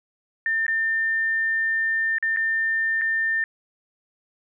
sine tone with dropouts, 1800 Hz, A6, 39 cents sharp, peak -20 dBFS, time 0.46-3.44 s, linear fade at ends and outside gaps 1 ms, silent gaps 0.666-0.681 / 2.184-2.226 / 2.363-2.37 / 3.013-3.017 s, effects none

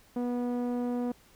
sawtooth tone with low-pass filter, 244.1 Hz, B3, 20 cents flat, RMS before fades -31 dBFS, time 0.16-1.12 s, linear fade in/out 5 ms, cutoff 650 Hz, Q 0.8, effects pink hiss -60 dBFS RMS until 1.35 s

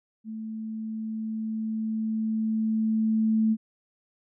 sine tone with level ramp, 220 Hz, A3, in tune, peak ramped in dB -33 to -19 dBFS, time 0.24-3.57 s, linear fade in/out 50 ms, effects none

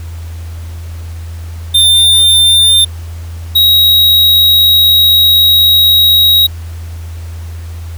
square tone pair in turn, 3599 / 3813 Hz, A7 / A#7, +38 / +38 cents, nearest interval minor second, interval 100 cents, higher second, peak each -5 dBFS, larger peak neither, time 1.74-2.85 / 3.55-6.47 s, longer second, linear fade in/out 10 ms, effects added 83 Hz sine -21 dBFS peak until 7.97 s + pink hiss -38 dBFS RMS until 7.97 s

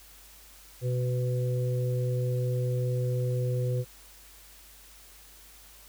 harmonic tone, 124.7 Hz, B2, 17 cents sharp, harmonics 1 / 3 / 4, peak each -26 / -38 / -34 dBFS, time 0.81-3.85 s, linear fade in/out 50 ms, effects added 50 Hz sine -56 dBFS peak until 5.88 s + white hiss -53 dBFS RMS until 5.88 s

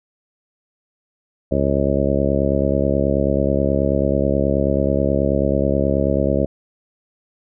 harmonic tone, 69.3 Hz, C#2, in tune, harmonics 1 / 2 / 3 / 4 / 5 / 6 / 7 / 8 / 9, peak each -23 / -24 / -23 / -24 / -25 / -27 / -26 / -22 / -25 dBFS, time 1.51-6.46 s, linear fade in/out 10 ms, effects none

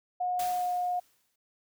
sine tone with pitch glide, 723 to 717.6 Hz, F#5 to F5, -40 to +47 cents, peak -27 dBFS, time 0.2-1 s, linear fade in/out 10 ms, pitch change -13 cents, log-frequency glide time 0.51-0.73 s
white noise with exponential decay, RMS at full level -38 dBFS, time 0.39-1.36 s, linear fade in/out 5 ms, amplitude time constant 210 ms
effects none

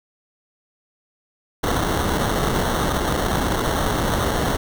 pink noise with sample-and-hold, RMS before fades -21 dBFS, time 1.63-4.57 s, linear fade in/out 10 ms, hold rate 2450 Hz, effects none

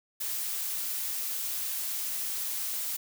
blue noise, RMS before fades -33 dBFS, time 0.2-2.97 s, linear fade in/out 10 ms, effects none

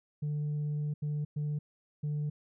sine tone bursts at uneven times, 148.6 Hz, D3, 21 cents sharp, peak -28 dBFS, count 4, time 0.22-0.94 / 1.02-1.25 / 1.36-1.59 / 2.03-2.3 s, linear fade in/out 10 ms, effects tanh soft clip ceiling -29 dBFS

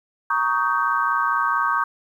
sine chord, Eb dominant seventh, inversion second, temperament just, 933.4 / 1120.1 / 1244.5 / 1555.6 Hz, Bb5 / Db6 / Eb6 / G6, +2 / +18 / 0 / -14 cents, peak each -26 / -22 / -24 / -24 dBFS, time 0.3-1.84 s, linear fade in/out 5 ms, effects 9-bit

